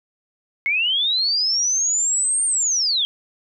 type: linear two-way sweep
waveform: sine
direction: up then down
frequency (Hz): 2143 to 8850 to 3172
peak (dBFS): -17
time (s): 0.66-3.05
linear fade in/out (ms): 0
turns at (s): 2.45
effects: none